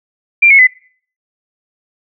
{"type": "tone with pitch steps", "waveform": "sine", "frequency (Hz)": [2372, 2188, 2018], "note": ["D7", "C#7", "B6"], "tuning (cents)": [17, -23, 37], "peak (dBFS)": -3, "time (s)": [0.42, 0.672], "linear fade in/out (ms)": 10, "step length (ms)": 84, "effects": ["noise-tail reverb RT60 0.5 s tail -24 dB re dry"]}